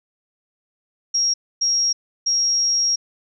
sine tone bursts at uneven times, 5600 Hz, F8, 4 cents sharp, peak -16 dBFS, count 3, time 1.14-1.34 / 1.61-1.93 / 2.26-2.96 s, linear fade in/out 10 ms, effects none

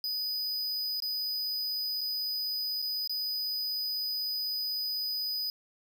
square tone with dropouts, 4978 Hz, D#8, in tune, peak -31 dBFS, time 0.04-5.5 s, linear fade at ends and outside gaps 1 ms, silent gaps 1.002-1.022 / 2.009-2.013 / 2.819-2.824 / 3.075-3.095 s, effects 11-bit

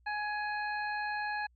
harmonic tone, 837 Hz, G#5, 13 cents sharp, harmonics 1 / 2 / 3 / 5, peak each -35 / -36 / -44 / -48 dBFS, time 0.06-1.47 s, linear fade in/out 10 ms, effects added 60 Hz sine -63 dBFS peak until 1.55 s

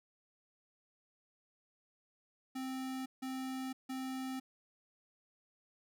square tone bursts, 261.6 Hz, C4, in tune, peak -39 dBFS, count 3, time 2.55-4.4 s, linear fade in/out 10 ms, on 510 ms, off 160 ms, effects none

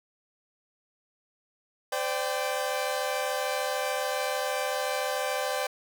sawtooth chord, C suspended second, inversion none, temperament equal with one note detuned, 513.7 / 587.3 / 784 Hz, C5 / D5 / G5, -32 / 0 / 0 cents, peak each -28 / -28 / -29 dBFS, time 1.92-5.67 s, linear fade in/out 5 ms, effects none

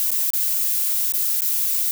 violet noise with dropouts, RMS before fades -21 dBFS, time 0-1.91 s, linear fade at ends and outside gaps 0 ms, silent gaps 0.106-0.116 / 0.304-0.334 / 1.121-1.138 / 1.407-1.419 s, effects none

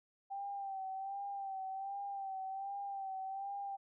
sine tone with vibrato, 782 Hz, G5, 4 cents flat, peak -39 dBFS, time 0.3-3.77 s, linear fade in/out 20 ms, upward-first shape sine, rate 1.3 Hz, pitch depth 44 cents each way, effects none

